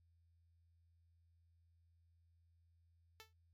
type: tone with exponential decay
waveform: 5% pulse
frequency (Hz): 440.4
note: A4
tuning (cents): +2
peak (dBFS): -40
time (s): 3.2-3.33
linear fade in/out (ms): 0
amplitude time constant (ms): 28
effects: added 84 Hz sine -70 dBFS peak until 3.53 s + MP3 64 kbps